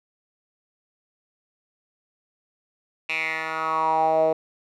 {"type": "tone with band-pass filter sweep", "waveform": "10% pulse", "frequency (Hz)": 159.5, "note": "D#3", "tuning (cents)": 43, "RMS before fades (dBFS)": -23, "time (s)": [3.09, 4.33], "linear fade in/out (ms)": 5, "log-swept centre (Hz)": [2600, 550], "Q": 5.6, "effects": []}